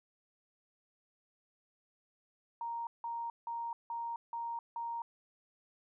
sine tone bursts, 932.3 Hz, A#5, in tune, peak -36 dBFS, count 6, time 2.61-5.02 s, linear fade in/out 2 ms, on 260 ms, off 170 ms, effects none

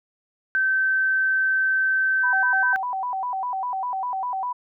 sine tone, 1545 Hz, G6, 26 cents flat, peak -18 dBFS, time 0.55-2.76 s, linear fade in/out 0 ms
sine tone with vibrato, 870 Hz, A5, 20 cents flat, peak -24 dBFS, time 2.23-4.53 s, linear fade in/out 10 ms, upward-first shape square, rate 5 Hz, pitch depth 220 cents each way
effects none

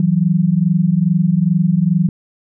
sine tone pair together, 162.61 / 185 Hz, E3 / F#3, -23 / 0 cents, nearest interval major second, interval 223 cents, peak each -14 dBFS, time 0-2.09 s, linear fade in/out 2 ms, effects none

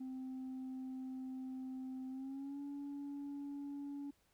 sine tone with pitch glide, 260 to 283.5 Hz, C4 to C#4, -11 to +39 cents, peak -40 dBFS, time 0-4.11 s, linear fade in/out 10 ms, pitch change +150 cents, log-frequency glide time 2.09-2.6 s, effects tanh soft clip ceiling -41 dBFS + pink hiss -75 dBFS RMS until 4.33 s

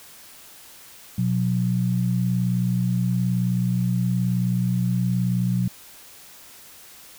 sine tone pair together, 122.86 / 181.8 Hz, B2 / F#3, -9 / -30 cents, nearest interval perfect fifth, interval 679 cents, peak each -22 dBFS, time 1.18-5.68 s, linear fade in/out 5 ms, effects white hiss -46 dBFS RMS until 7.18 s

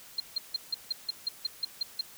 sine tone bursts, 4186 Hz, C8, in tune, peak -26 dBFS, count 11, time 0.18-2.011 s, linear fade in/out 5 ms, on 21 ms, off 160 ms, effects white hiss -51 dBFS RMS until 2.17 s

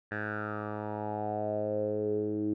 10% pulse tone with low-pass filter sweep, 105.8 Hz, G#2, 33 cents sharp, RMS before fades -33 dBFS, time 0.11-2.54 s, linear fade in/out 10 ms, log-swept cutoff 1700 to 320 Hz, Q 6.3, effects none

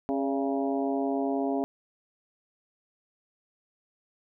harmonic tone with a mistuned harmonic, 136.8 Hz, C#3, 23 cents flat, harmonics 2 / 3 / 4 / 5 / 6 / 7, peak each -28 / -32 / -37 / -32 / -39 / -43 dBFS, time 0.09-1.64 s, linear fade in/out 0 ms, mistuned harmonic 4, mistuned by +85 cents, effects none

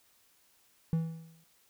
triangle tone with exponential decay, 163.2 Hz, E3, 17 cents flat, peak -22 dBFS, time 0.93-1.44 s, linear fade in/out 0 ms, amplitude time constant 110 ms, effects white hiss -67 dBFS RMS until 1.69 s

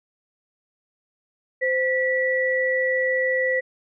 sine tone pair together, 516.8 / 1951 Hz, C5 / B6, -21 / -22 cents, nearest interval octave + major seventh, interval 2299 cents, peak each -22 dBFS, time 1.61-3.61 s, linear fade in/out 20 ms, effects none

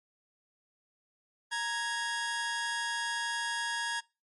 sawtooth tone pair together, 931.6 / 1661.2 Hz, A#5 / G#6, -1 / 0 cents, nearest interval minor seventh, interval 1001 cents, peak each -32 / -29 dBFS, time 1.51-4.01 s, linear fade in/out 20 ms, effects noise-tail reverb RT60 0.3 s tail -25 dB re dry + MP3 48 kbps

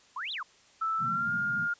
sine exponential two-way sweep, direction up then down, 941 to 4147 to 968 Hz, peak -33 dBFS, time 0.16-0.43 s, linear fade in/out 5 ms, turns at 0.32 s
sine tone with pitch glide, 1318.5 to 1413.1 Hz, E6 to F6, 0 to +20 cents, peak -27 dBFS, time 0.81-1.74 s, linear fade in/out 10 ms, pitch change +120 cents, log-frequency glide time 0.98-1.31 s
white band-pass noise, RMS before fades -41 dBFS, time 0.98-1.69 s, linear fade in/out 50 ms, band 110 to 240 Hz, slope 96 dB/octave
effects white hiss -60 dBFS RMS until 1.79 s + resampled to 16000 Hz

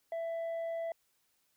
triangle tone with tanh clipping, 664 Hz, E5, 12 cents sharp, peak -35 dBFS, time 0.12-0.92 s, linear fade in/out 2 ms, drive 8 dB, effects white hiss -75 dBFS RMS until 1.56 s

